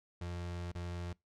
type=tone with dropouts; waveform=35% pulse; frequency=87.31 Hz; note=F2; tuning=in tune; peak=-37 dBFS; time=0.21-1.13 s; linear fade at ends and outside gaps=5 ms; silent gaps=0.718-0.75 s; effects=noise-tail reverb RT60 0.2 s tail -24 dB re dry + low-pass 7000 Hz 12 dB/octave